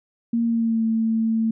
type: tone with pitch glide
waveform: sine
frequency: 232.4 to 224.1 Hz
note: A#3 to A3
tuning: -5 to +32 cents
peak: -18 dBFS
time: 0.33-1.51 s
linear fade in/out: 5 ms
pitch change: -63 cents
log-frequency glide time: 0.43-0.84 s
effects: none